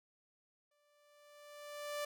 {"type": "tone with exponential growth", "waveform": "sawtooth", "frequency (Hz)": 587.3, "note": "D5", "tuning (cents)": 0, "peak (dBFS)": -33, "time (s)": [0.71, 2.05], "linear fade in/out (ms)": 5, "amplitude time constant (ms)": 290, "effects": []}